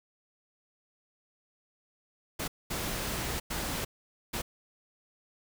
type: noise bursts at uneven times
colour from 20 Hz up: pink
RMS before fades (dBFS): -34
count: 4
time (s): 2.39-2.48 / 2.7-3.4 / 3.5-3.85 / 4.33-4.42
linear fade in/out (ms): 10
effects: none